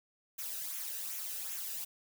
blue noise with flanger, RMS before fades -40 dBFS, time 0.38-1.85 s, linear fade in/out 10 ms, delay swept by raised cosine 0.21 to 0.94 ms, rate 2.6 Hz, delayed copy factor -0.55, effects none

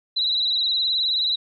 sine tone with vibrato, 3935 Hz, B7, 7 cents flat, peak -19 dBFS, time 0.16-1.36 s, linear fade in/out 10 ms, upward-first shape triangle, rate 19 Hz, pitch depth 70 cents each way, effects none

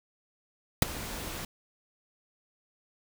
pink noise with ADSR envelope, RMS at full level -17 dBFS, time 0.82-1.45 s, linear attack 3 ms, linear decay 12 ms, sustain -21 dB, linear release 3 ms, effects none

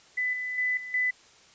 sine tone with level steps, 2000 Hz, B6, 21 cents sharp, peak -25 / -30 / -24 / -36 / -23 dBFS, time 0.17-1.11 s, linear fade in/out 10 ms, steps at 0.33 / 0.58 / 0.77 / 0.94 s, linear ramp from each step 2 ms, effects white hiss -56 dBFS RMS until 1.54 s + resampled to 16000 Hz

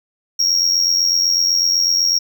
triangle tone with amplitude modulation, 5588 Hz, F8, in tune, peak -9 dBFS, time 0.39-2.19 s, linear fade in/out 10 ms, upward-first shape sine, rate 88 Hz, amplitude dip 65%, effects none

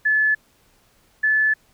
sine tone pair in turn, 1727 / 1734.2 Hz, A6 / A6, -33 / -26 cents, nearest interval unison, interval 7 cents, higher second, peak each -15 dBFS, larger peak neither, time 0.05-0.35 / 1.23-1.54 s, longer second, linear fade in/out 10 ms, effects pink hiss -59 dBFS RMS until 1.73 s

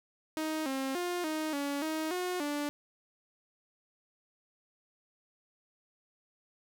sawtooth tone with pitch steps, 313.2 / 267.5 / 353.9 / 311.8 / 283.4 / 315 / 361.6 / 291.8 Hz, D#4 / C4 / F4 / D#4 / C#4 / D#4 / F#4 / D4, +11 / +38 / +23 / +4 / +38 / +21 / -40 / -11 cents, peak -28 dBFS, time 0.37-2.69 s, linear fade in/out 0 ms, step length 290 ms, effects 10-bit

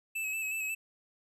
square tone with vibrato, 2600 Hz, E7, 24 cents flat, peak -33 dBFS, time 0.15-0.75 s, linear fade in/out 10 ms, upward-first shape square, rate 5.5 Hz, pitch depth 27 cents each way, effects none

